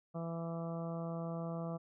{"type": "harmonic tone", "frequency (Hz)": 166.6, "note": "E3", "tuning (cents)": 19, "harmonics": [1, 2, 3, 4, 5, 6, 7, 8], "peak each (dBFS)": [-39, -49, -46, -45, -54, -57, -51, -60], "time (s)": [0.14, 1.78], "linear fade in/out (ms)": 20, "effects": []}